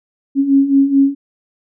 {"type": "beating tone pair", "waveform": "sine", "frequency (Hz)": [272, 276.6], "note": ["C#4", "C#4"], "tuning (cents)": [-33, -4], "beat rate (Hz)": 4.6, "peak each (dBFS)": [-15, -10], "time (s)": [0.35, 1.15], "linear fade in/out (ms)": 50, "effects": []}